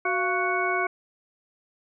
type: harmonic tone with a mistuned harmonic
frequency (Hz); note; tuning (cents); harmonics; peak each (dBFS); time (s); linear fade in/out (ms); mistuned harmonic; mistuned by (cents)
370; F#4; 0; 1 / 2 / 3 / 4 / 6; -29 / -29 / -29 / -29 / -29; 0.05-0.87; 5; 2; -110
effects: none